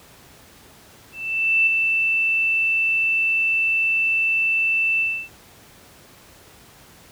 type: tone with ADSR envelope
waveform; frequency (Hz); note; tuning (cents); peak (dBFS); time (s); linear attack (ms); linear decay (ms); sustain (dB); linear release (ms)
sine; 2660; E7; +15; -13; 1.12-5.29; 550; 4; -4; 290
effects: pink hiss -48 dBFS RMS until 7.11 s + high-pass 60 Hz 12 dB/octave